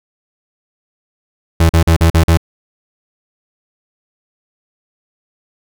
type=tone bursts; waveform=35% pulse; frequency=82.41 Hz; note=E2; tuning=in tune; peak=-5 dBFS; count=6; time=1.6-2.373 s; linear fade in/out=5 ms; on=93 ms; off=43 ms; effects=none